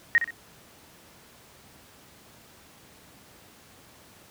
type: tone with echo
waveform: sine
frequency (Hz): 1870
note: A#6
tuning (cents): +5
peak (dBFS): -15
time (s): 0.15-0.18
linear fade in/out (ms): 0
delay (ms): 63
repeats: 2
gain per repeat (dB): -9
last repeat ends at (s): 0.306
effects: pink hiss -53 dBFS RMS until 4.3 s + high-pass 80 Hz 12 dB/octave